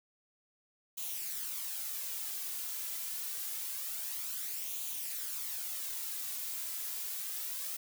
blue noise with flanger, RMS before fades -39 dBFS, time 0.97-7.77 s, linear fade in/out 10 ms, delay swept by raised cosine 0.29 to 2.99 ms, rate 0.26 Hz, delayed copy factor +0.5, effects none

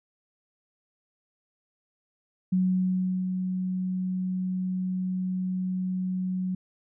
sine tone with ADSR envelope, 184.8 Hz, F#3, 2 cents flat, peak -20 dBFS, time 2.52-6.55 s, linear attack 9 ms, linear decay 730 ms, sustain -6 dB, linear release 5 ms, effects none

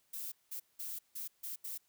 violet noise bursts at uneven times, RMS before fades -42 dBFS, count 6, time 0.13-0.32 / 0.51-0.6 / 0.79-0.99 / 1.15-1.28 / 1.43-1.56 / 1.64-1.78 s, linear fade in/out 10 ms, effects white hiss -74 dBFS RMS until 1.88 s

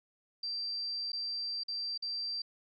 sine tone with dropouts, 4699 Hz, D8, in tune, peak -34 dBFS, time 0.43-2.42 s, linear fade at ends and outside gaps 5 ms, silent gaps 1.12-1.13 / 1.635-1.682 / 1.977-2.023 s, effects none

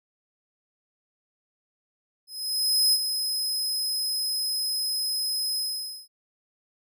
sawtooth tone with ADSR envelope, 5090 Hz, D#8, 39 cents sharp, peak -15 dBFS, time 2.27-6.08 s, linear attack 660 ms, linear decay 46 ms, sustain -8 dB, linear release 500 ms, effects none

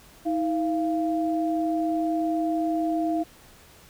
sine tone pair together, 319.7 / 689 Hz, D#4 / F5, +47 / -24 cents, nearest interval octave + minor second, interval 1329 cents, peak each -24 / -27 dBFS, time 0.25-3.24 s, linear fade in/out 20 ms, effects pink hiss -52 dBFS RMS until 3.89 s

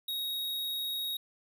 square tone, 3773 Hz, A#7, 20 cents sharp, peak -33 dBFS, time 0.08-1.17 s, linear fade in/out 5 ms, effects none

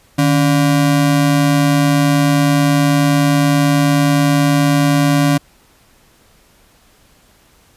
square ring-modulated tone, 216 Hz, A3, 32 cents flat, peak -8 dBFS, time 0.18-5.38 s, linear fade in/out 10 ms, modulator 64.7 Hz, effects pink hiss -51 dBFS RMS until 7.76 s + resampled to 32000 Hz

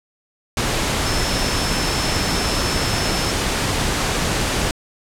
sine tone in noise, 5290 Hz, E8, 5 cents sharp, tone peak -27 dBFS, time 1.06-3.31 s, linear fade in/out 2 ms, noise pink, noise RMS -20 dBFS, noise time 0.57-4.71 s, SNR -10 dB, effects low-pass 9000 Hz 12 dB/octave

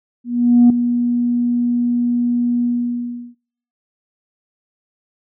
sine tone with ADSR envelope, 241.1 Hz, B3, 41 cents flat, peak -4 dBFS, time 0.24-3.35 s, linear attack 460 ms, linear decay 3 ms, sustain -10 dB, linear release 710 ms, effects noise-tail reverb RT60 0.6 s tail -24 dB re dry + tanh soft clip ceiling -3 dBFS

